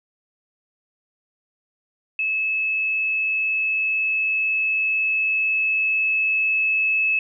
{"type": "tone with level ramp", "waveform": "sine", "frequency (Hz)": 2598, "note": "E7", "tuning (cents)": -26, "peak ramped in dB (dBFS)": [-20, -17], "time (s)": [2.19, 7.19], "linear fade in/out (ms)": 2, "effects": []}